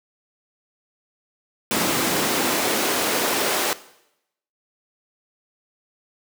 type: noise with high-pass filter sweep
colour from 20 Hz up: pink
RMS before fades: -22 dBFS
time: 1.71-3.73 s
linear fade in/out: 0 ms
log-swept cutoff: 210 to 440 Hz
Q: 1.2
effects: noise-tail reverb RT60 0.8 s tail -17 dB re dry